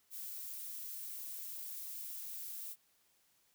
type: noise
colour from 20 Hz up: violet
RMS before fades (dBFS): -45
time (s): 0.1-2.76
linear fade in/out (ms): 50
effects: white hiss -73 dBFS RMS until 3.54 s